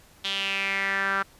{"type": "tone with band-pass filter sweep", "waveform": "sawtooth", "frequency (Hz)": 195.7, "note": "G3", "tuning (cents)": -3, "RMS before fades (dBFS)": -27, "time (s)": [0.24, 1.23], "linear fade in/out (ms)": 10, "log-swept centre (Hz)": [3400, 1400], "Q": 4.7, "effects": ["pink hiss -55 dBFS RMS until 1.39 s", "resampled to 32000 Hz"]}